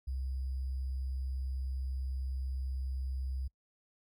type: tone with sample-and-hold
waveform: sine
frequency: 65.41 Hz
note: C2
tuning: in tune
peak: -33 dBFS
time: 0.07-3.48 s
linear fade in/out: 10 ms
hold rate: 4900 Hz
effects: noise-tail reverb RT60 0.1 s tail -25 dB re dry + MP3 64 kbps